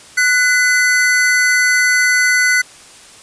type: tone pair together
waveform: square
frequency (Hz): 1480 / 2024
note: F#6 / B6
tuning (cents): 0 / +42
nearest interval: perfect fourth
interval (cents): 542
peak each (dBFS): -14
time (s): 0.17-2.62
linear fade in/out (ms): 10
effects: white hiss -40 dBFS RMS until 3.22 s + resampled to 22050 Hz